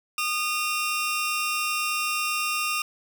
sawtooth tone pair together, 1225 / 2748 Hz, D#6 / F7, -27 / -29 cents, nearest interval octave + major second, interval 1398 cents, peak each -24 dBFS, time 0.18-2.82 s, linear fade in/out 2 ms, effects none

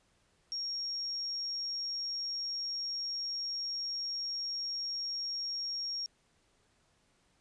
sine tone, 5570 Hz, F8, 5 cents flat, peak -34 dBFS, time 0.52-6.06 s, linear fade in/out 0 ms, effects pink hiss -71 dBFS RMS until 7.4 s + resampled to 22050 Hz

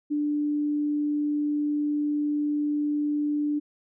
sine tone, 295.2 Hz, D4, 9 cents sharp, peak -23 dBFS, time 0.1-3.6 s, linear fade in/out 20 ms, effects none

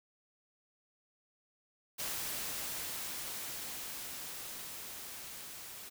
white noise with level ramp, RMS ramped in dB -38 to -48 dBFS, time 1.98-5.9 s, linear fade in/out 20 ms, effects none

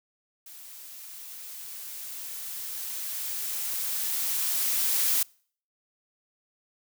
blue noise with level ramp, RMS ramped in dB -46 to -24 dBFS, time 0.46-5.23 s, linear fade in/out 5 ms, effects noise-tail reverb RT60 0.5 s tail -26 dB re dry

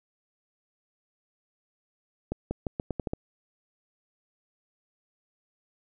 accelerating click train, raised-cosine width 2 ms, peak -16 dBFS, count 8, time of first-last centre 2.32-3.134 s, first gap 190 ms, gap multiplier 0.83, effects none

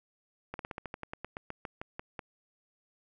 slowing click train, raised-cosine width 0.5 ms, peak -23 dBFS, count 16, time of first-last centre 0.54-2.192 s, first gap 52 ms, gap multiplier 1.1, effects none

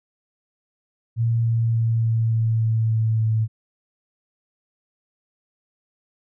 sine tone with pitch steps, 115.6 / 114.87 / 114.14 / 113.42 / 112.7 / 111.99 / 111.28 / 110.57 Hz, A#2 / A#2 / A#2 / A#2 / A2 / A2 / A2 / A2, -14 / -25 / -36 / -47 / +42 / +31 / +20 / +9 cents, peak -17 dBFS, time 1.16-3.48 s, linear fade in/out 50 ms, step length 290 ms, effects none

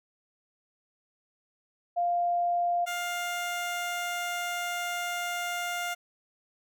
sine / 15% pulse tone pair in turn, 698.5 / 703.4 Hz, F5 / F5, 0 / +12 cents, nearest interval unison, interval 12 cents, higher second, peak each -24 dBFS, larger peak neither, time 1.96-2.86 / 2.86-5.95 s, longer second, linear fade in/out 20 ms, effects none

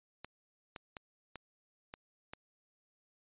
clicks, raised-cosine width 0.3 ms, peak -28 dBFS, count 6, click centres 0.246 / 0.762 / 0.968 / 1.357 / 1.939 / 2.335 s, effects resampled to 8000 Hz

